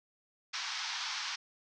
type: band-pass noise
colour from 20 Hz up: white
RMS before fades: -38 dBFS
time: 0.53-1.36 s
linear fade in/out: 10 ms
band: 830 to 5800 Hz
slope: 48 dB/octave
effects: none